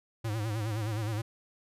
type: tone with vibrato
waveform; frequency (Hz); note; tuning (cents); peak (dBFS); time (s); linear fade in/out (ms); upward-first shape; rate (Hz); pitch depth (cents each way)
square; 108.6; A2; -22; -31; 0.24-1.22; 10; sine; 9.6; 98
effects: resampled to 32000 Hz